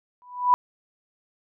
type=tone with exponential growth; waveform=sine; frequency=987.8 Hz; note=B5; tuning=in tune; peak=-11 dBFS; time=0.22-0.54 s; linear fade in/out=0 ms; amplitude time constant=68 ms; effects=none